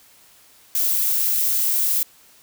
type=noise; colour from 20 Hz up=violet; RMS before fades=-20 dBFS; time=0.75-2.03 s; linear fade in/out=2 ms; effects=white hiss -52 dBFS RMS until 2.42 s